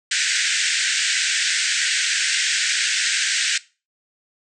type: band-pass noise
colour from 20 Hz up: pink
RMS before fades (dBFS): -21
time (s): 0.11-3.58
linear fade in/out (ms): 5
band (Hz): 1500 to 8500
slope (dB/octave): 96
effects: noise-tail reverb RT60 0.3 s tail -19 dB re dry